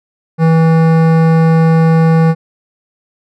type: tone with hard clipping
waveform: sine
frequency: 162.6 Hz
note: E3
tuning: 23 cents flat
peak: -8 dBFS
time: 0.38-2.35 s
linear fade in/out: 50 ms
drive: 16 dB
effects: none